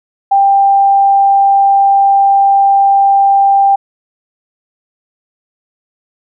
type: tone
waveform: sine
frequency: 791 Hz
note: G5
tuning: 15 cents sharp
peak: -5 dBFS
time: 0.31-3.76 s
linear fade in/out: 10 ms
effects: none